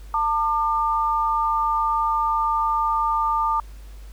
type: tone pair together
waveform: sine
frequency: 898.2 / 1199 Hz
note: A5 / D6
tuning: +35 / +36 cents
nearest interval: perfect fourth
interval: 501 cents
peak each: -22 / -21 dBFS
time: 0.14-3.6 s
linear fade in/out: 2 ms
effects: added 50 Hz sine -37 dBFS peak until 4.12 s + pink hiss -53 dBFS RMS until 4.12 s